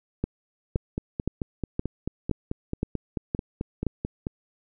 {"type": "two click trains", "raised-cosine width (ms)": 3, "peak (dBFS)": [-12, -15], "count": [8, 17], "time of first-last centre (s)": [[0.24, 3.867], [0.76, 4.269]], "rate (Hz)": [1.93, 4.56], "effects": []}